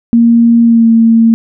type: tone with pitch glide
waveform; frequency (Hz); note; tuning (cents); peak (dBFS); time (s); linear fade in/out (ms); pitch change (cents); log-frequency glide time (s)
sine; 233.1 to 227.6; A#3 to A#3; 0 to -41; -3; 0.13-1.34; 0; -41; 0.63-0.88
effects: none